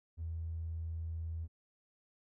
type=tone; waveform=triangle; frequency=81.8 Hz; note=E2; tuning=13 cents flat; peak=-33 dBFS; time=0.17-1.48 s; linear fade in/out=50 ms; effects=tanh soft clip ceiling -35 dBFS